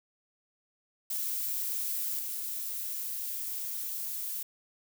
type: noise with level steps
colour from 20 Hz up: violet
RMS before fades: -33 / -36 dBFS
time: 1.1-4.43 s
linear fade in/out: 5 ms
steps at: 2.19 s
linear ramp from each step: 2 ms
effects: none